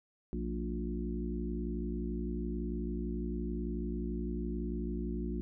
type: harmonic tone with a mistuned harmonic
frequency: 59 Hz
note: A#1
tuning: 22 cents sharp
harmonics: 1 / 3 / 4 / 5 / 6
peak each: -37 / -40 / -40 / -43 / -42 dBFS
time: 0.33-5.41 s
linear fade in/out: 0 ms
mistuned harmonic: 4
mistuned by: -56 cents
effects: none